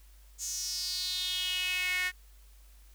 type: tone with high-pass filter sweep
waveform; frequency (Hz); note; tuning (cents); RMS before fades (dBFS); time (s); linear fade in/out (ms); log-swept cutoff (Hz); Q
sawtooth; 365.6; F#4; -21; -33; 0.38-2.12; 50; 6800 to 1900; 5.4
effects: added 50 Hz sine -53 dBFS peak until 2.94 s + white hiss -64 dBFS RMS until 2.94 s